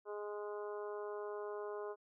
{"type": "harmonic tone", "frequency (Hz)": 207.7, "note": "G#3", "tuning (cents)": 0, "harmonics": [2, 3, 4, 5, 6, 7], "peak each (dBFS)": [-42, -49, -53, -51, -55, -58], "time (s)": [0.05, 1.96], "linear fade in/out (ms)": 50, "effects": []}